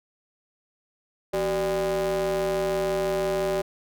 square ring-modulated tone, 105.8 Hz, G#2, 33 cents sharp, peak -21 dBFS, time 1.33-3.62 s, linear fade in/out 10 ms, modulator 486 Hz, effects none

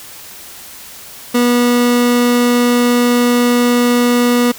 30% pulse tone, 242.6 Hz, B3, 31 cents flat, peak -7 dBFS, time 1.34-4.52 s, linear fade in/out 10 ms, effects white hiss -34 dBFS RMS until 4.58 s

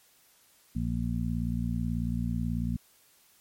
harmonic tone, 58.27 Hz, A#1, in tune, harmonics 1 / 2 / 3 / 4, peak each -33 / -33 / -33 / -33 dBFS, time 0.75-2.77 s, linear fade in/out 10 ms, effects white hiss -62 dBFS RMS until 3.4 s + MP3 64 kbps

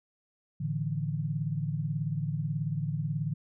sine chord, A suspended fourth, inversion none, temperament just, 110 / 146.67 / 165 Hz, A2 / D3 / E3, 0 / -2 / +2 cents, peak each -36 / -31 / -34 dBFS, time 0.6-3.34 s, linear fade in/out 10 ms, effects none

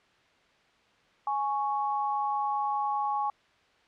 sine tone pair together, 833.7 / 1108.7 Hz, G#5 / C#6, +6 / 0 cents, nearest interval perfect fourth, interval 494 cents, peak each -28 / -31 dBFS, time 1.27-3.3 s, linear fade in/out 2 ms, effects white hiss -63 dBFS RMS until 3.87 s + low-pass 3000 Hz 12 dB/octave

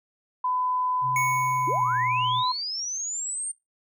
sine tone, 1005 Hz, B5, 30 cents sharp, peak -23 dBFS, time 0.44-2.52 s, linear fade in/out 5 ms
sine tone with pitch glide, 130.81 to 122.05 Hz, C3 to B2, 0 to -20 cents, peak -33 dBFS, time 1.01-2.44 s, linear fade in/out 50 ms, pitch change -120 cents, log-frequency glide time 1.71-1.89 s
square tone with exponential decay, 2217 Hz, C#7, in tune, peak -24 dBFS, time 1.16-2.64 s, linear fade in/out 2 ms, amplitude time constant 320 ms
sine linear sweep, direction up, 277.2 to 8870 Hz, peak -28 dBFS, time 1.67-3.52 s, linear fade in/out 10 ms
effects noise-tail reverb RT60 0.2 s tail -21 dB re dry

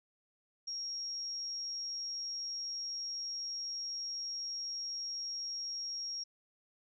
sine tone, 5588 Hz, F8, in tune, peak -37 dBFS, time 0.67-6.24 s, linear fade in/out 10 ms, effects none

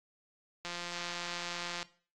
click train, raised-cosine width 0.2 ms, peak -22 dBFS, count 206, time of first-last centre 0.65-1.828 s, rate 174 Hz, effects noise-tail reverb RT60 0.4 s tail -18 dB re dry + AAC 32 kbps

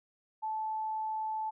sine tone, 872 Hz, A5, 16 cents flat, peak -32 dBFS, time 0.42-1.51 s, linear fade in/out 20 ms, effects none

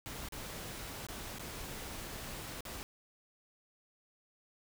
pink noise with dropouts, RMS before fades -44 dBFS, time 0.06-2.83 s, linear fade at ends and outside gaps 0 ms, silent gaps 0.286-0.323 / 1.067-1.086 / 1.385-1.395 / 2.607-2.652 s, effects none

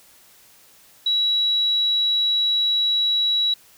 sine tone, 3900 Hz, B7, 23 cents flat, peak -17 dBFS, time 1.06-3.54 s, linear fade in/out 5 ms, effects white hiss -52 dBFS RMS until 3.77 s

